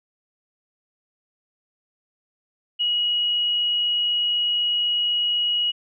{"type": "tone", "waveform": "sine", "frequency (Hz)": 2904, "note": "F#7", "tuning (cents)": -33, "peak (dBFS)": -19, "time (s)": [2.79, 5.72], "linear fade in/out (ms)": 20, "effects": []}